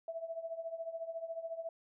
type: tone with tremolo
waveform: sine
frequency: 659.3 Hz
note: E5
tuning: in tune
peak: -35 dBFS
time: 0.08-1.69 s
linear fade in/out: 2 ms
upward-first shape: triangle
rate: 14 Hz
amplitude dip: 85%
effects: none